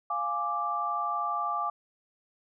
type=chord; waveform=sine; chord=D diminished; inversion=first; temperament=equal; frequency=698.5 / 830.6 / 1174.7 Hz; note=F5 / Ab5 / D6; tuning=0 / 0 / 0 cents; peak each=-35 / -35 / -29 dBFS; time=0.1-1.7 s; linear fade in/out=5 ms; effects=none